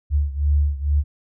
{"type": "beating tone pair", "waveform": "sine", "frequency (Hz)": [72, 74.2], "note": ["D2", "D2"], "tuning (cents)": [-34, 18], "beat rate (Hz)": 2.2, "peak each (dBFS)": [-18, -21], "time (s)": [0.1, 1.04], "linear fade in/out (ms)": 50, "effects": []}